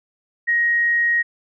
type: tone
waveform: sine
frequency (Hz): 1882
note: A#6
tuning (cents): +16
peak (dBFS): -15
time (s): 0.47-1.23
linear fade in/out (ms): 20
effects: none